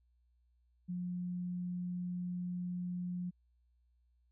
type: tone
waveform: sine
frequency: 178.4 Hz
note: F3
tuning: 37 cents sharp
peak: -36 dBFS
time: 0.88-3.31 s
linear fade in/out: 20 ms
effects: added 60 Hz sine -69 dBFS peak until 4.31 s